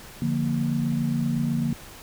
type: chord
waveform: sine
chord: Bb major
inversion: first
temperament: equal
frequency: 146.83 / 174.61 / 233.1 Hz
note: D3 / F3 / Bb3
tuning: 0 / 0 / 0 cents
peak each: -26 / -29 / -25 dBFS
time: 0.22-1.73 s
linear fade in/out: 2 ms
effects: pink hiss -44 dBFS RMS until 2.02 s